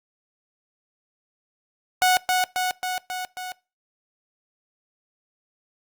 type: tone with echo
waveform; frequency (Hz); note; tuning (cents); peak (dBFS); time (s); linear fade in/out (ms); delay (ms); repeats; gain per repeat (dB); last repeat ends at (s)
sawtooth; 736; F#5; -9; -12; 2.02-2.17; 0; 270; 5; -3; 3.52
effects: noise-tail reverb RT60 0.3 s tail -23 dB re dry + Opus 48 kbps